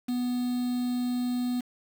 triangle tone with quantisation, 246.9 Hz, B3, in tune, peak -24 dBFS, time 0.08-1.61 s, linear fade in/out 10 ms, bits 7, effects none

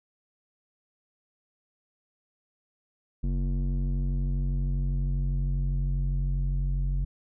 square tone with low-pass filter sweep, 46.25 Hz, F#1, in tune, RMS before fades -27 dBFS, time 3.23-7.05 s, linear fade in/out 10 ms, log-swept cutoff 220 to 120 Hz, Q 1.7, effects none

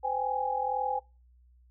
sine tone cluster, 511 / 793 / 835 Hz, C5 / G5 / G#5, -41 / +20 / +9 cents, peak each -35 / -32 / -30 dBFS, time 0.03-1 s, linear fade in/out 20 ms, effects noise-tail reverb RT60 0.3 s tail -24 dB re dry + added 61 Hz sine -57 dBFS peak until 1.7 s

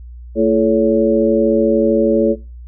harmonic tone with a mistuned harmonic, 112.1 Hz, A2, 33 cents sharp, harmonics 2 / 3 / 4 / 5, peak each -16 / -16 / -16 / -16 dBFS, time 0.35-2.36 s, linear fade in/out 50 ms, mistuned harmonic 4, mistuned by -75 cents, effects noise-tail reverb RT60 0.3 s tail -20 dB re dry + added 60 Hz sine -31 dBFS peak until 2.67 s

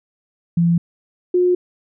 sine tone pair in turn, 170 / 359.3 Hz, F3 / F4, -46 / +49 cents, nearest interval octave + minor second, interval 1295 cents, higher second, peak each -12 dBFS, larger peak neither, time 0.57-0.78 / 1.34-1.55 s, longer neither, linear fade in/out 5 ms, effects none

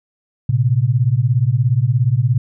sine beating tone pair, 114.5 / 131.5 Hz, A#2 / C3, -31 / +9 cents, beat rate 17 Hz, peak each -15 dBFS, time 0.49-2.38 s, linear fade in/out 5 ms, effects none

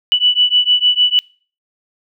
sine beating tone pair, 2960 / 2966.6 Hz, F#7 / F#7, 0 / +4 cents, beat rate 6.6 Hz, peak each -13 dBFS, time 0.12-1.19 s, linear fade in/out 0 ms, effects noise-tail reverb RT60 0.4 s tail -26 dB re dry

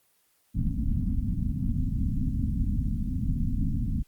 pink low-pass noise, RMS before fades -27 dBFS, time 0.54-4.03 s, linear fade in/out 20 ms, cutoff 270 Hz, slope 96 dB/octave, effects white hiss -67 dBFS RMS until 4.07 s + Opus 24 kbps

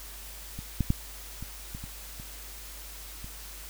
clicks, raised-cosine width 5 ms, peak -25 / -13 / -11 / -26 / -26 / -27 / -30 / -30 dBFS, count 8, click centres 0.59 / 0.807 / 0.904 / 1.426 / 1.749 / 1.84 / 2.199 / 3.244 s, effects added 50 Hz sine -45 dBFS peak until 3.69 s + white hiss -45 dBFS RMS until 3.69 s

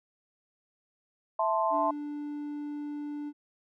sine chord, A minor, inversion second, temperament equal, 659.3 / 880 / 1046.5 Hz, E5 / A5 / C6, 0 / 0 / 0 cents, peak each -29 dBFS, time 1.39-1.91 s, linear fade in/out 5 ms
triangle tone, 293.7 Hz, D4, in tune, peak -32 dBFS, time 1.7-3.33 s, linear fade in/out 50 ms
effects none

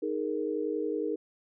sine chord, D# suspended fourth, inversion none, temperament equal, 311.1 / 415.3 / 466.2 Hz, D#4 / G#4 / A#4, 0 / 0 / 0 cents, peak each -33 dBFS, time 0.02-1.16 s, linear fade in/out 10 ms, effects none

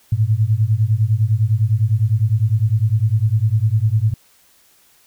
sine beating tone pair, 104.2 / 114.1 Hz, G#2 / A#2, +6 / -37 cents, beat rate 9.9 Hz, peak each -16 / -16 dBFS, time 0.12-4.14 s, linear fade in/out 5 ms, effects white hiss -54 dBFS RMS until 5.06 s

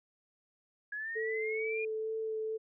sine linear sweep, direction up, 1661.2 to 2446 Hz, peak -36 dBFS, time 0.92-1.85 s, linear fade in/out 5 ms
sine tone with vibrato, 440 Hz, A4, in tune, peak -33 dBFS, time 1.15-2.58 s, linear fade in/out 20 ms, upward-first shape sine, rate 2.2 Hz, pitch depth 12 cents each way
effects none

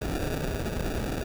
pink noise with sample-and-hold, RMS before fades -30 dBFS, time 0.01-1.24 s, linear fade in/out 10 ms, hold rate 1050 Hz, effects none

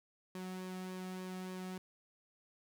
sawtooth tone with flanger, 185 Hz, F#3, in tune, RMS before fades -44 dBFS, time 0.35-1.78 s, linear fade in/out 2 ms, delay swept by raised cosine 1.4 to 2.02 ms, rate 3.4 Hz, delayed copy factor -0.5, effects none

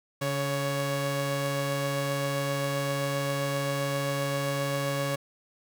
sawtooth tone pair together, 141.15 / 557 Hz, C#3 / C#5, +32 / +8 cents, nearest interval 2 octaves, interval 2376 cents, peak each -26 dBFS, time 0.21-5.16 s, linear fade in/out 10 ms, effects none

